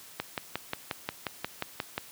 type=click train; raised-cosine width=0.3 ms; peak=-14 dBFS; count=11; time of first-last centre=0.2-1.979 s; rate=5.62 Hz; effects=white hiss -50 dBFS RMS until 2.11 s + high-pass 80 Hz 12 dB/octave